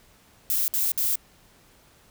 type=noise bursts; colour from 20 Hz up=violet; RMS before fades=-24 dBFS; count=3; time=0.5-1.156 s; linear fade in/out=0 ms; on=180 ms; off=58 ms; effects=pink hiss -57 dBFS RMS until 2.1 s